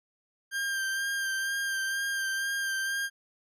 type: tone with vibrato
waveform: 40% pulse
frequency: 1589 Hz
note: G6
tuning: 23 cents sharp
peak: -28 dBFS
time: 0.51-3.1 s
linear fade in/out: 50 ms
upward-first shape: sine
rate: 2.1 Hz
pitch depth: 23 cents each way
effects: resampled to 32000 Hz